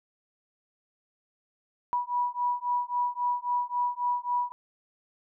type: beating tone pair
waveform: sine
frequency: 974 / 977.7 Hz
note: B5 / B5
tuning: -24 / -18 cents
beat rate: 3.7 Hz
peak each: -29 dBFS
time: 1.93-4.52 s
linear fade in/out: 0 ms
effects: none